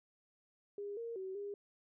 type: tone with pitch steps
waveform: sine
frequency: 406.6 / 463.9 / 379.1 / 405.3 Hz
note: G#4 / A#4 / F#4 / G#4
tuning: -37 / -8 / +42 / -42 cents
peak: -40 dBFS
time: 0.78-1.54 s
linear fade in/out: 2 ms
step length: 190 ms
effects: none